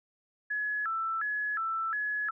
sine tone with vibrato, 1500 Hz, F#6, 23 cents sharp, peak -29 dBFS, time 0.5-2.31 s, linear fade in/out 10 ms, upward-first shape square, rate 1.4 Hz, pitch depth 210 cents each way, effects none

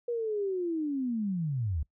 sine linear sweep, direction down, 483.6 to 67.5 Hz, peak -28 dBFS, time 0.08-1.83 s, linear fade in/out 5 ms, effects noise-tail reverb RT60 0.1 s tail -22 dB re dry

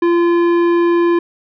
sine tone with tanh clipping, 343.3 Hz, F4, 30 cents flat, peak -12 dBFS, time 0.02-1.19 s, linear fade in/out 5 ms, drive 13 dB, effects none

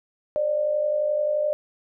sine tone pair together, 548 / 599.5 Hz, C#5 / D5, -20 / +36 cents, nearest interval major second, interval 156 cents, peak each -29 / -21 dBFS, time 0.36-1.53 s, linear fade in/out 0 ms, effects none

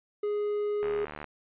triangle tone with pitch glide, 415.3 to 412.7 Hz, G#4 to G#4, 0 to -11 cents, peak -25 dBFS, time 0.23-1.05 s, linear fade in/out 5 ms, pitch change -11 cents, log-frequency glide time 0.82-0.91 s
click train, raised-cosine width 0.5 ms, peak -24 dBFS, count 32, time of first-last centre 0.83-1.243 s, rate 75.1 Hz
effects resampled to 8000 Hz

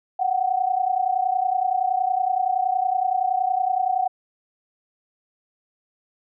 sine tone pair together, 731.3 / 762 Hz, F#5 / G5, -20 / -49 cents, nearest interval minor second, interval 71 cents, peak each -22 dBFS, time 0.19-4.08 s, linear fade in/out 10 ms, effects none

